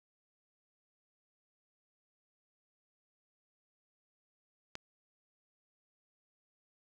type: click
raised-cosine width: 0.2 ms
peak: -23 dBFS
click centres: 4.754 s
effects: none